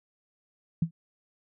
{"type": "tone with exponential decay", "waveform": "sine", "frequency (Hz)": 164.81, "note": "E3", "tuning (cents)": 0, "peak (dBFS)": -18, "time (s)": [0.82, 0.91], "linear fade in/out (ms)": 5, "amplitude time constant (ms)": 19, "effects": []}